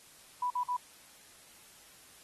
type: tone bursts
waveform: sine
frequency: 987.8 Hz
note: B5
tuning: in tune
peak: -29 dBFS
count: 3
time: 0.42-0.767 s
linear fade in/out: 5 ms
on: 83 ms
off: 49 ms
effects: white hiss -57 dBFS RMS until 2.23 s + AAC 32 kbps